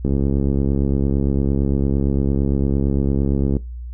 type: click train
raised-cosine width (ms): 3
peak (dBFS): -7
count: 243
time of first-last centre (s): 0.05-3.567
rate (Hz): 68.8
effects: noise-tail reverb RT60 0.2 s tail -19 dB re dry + added 60 Hz sine -28 dBFS peak until 3.93 s